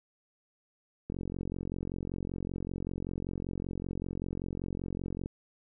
click train, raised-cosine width 3 ms, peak -23 dBFS, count 189, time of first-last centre 1.1-5.259 s, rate 45.2 Hz, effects none

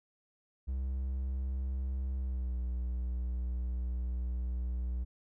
triangle tone with pitch glide, 65.41 to 61.38 Hz, C2 to B1, 0 to -10 cents, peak -30 dBFS, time 0.67-5.05 s, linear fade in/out 20 ms, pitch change -110 cents, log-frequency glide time 2.15-2.58 s, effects none

